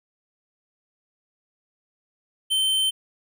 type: tone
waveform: square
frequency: 3097 Hz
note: G7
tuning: 22 cents flat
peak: -20 dBFS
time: 2.5-2.91 s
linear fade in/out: 20 ms
effects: none